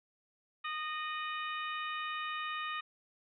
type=harmonic tone with a mistuned harmonic; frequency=617 Hz; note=D#5; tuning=15 cents flat; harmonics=2 / 3 / 4 / 5 / 6; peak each=-38 / -42 / -44 / -46 / -48 dBFS; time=0.64-2.81 s; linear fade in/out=10 ms; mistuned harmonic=5; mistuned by=-56 cents; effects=none